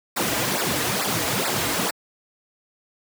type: noise with flanger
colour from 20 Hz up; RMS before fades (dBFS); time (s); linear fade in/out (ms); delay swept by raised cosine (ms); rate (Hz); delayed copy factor
pink; -23; 0.16-1.91; 10; 0.31 to 5.51; 2.3; -0.9
effects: high-pass 150 Hz 12 dB/octave